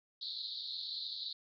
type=band-pass noise; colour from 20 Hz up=white; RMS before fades=-42 dBFS; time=0.21-1.33 s; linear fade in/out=5 ms; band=3700 to 4400 Hz; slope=96 dB/octave; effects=none